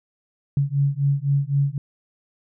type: beating tone pair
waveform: sine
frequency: 138.59 / 142.49 Hz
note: C#3 / C#3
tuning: 0 / +48 cents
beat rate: 3.9 Hz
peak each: -21 dBFS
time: 0.57-1.78 s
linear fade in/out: 2 ms
effects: none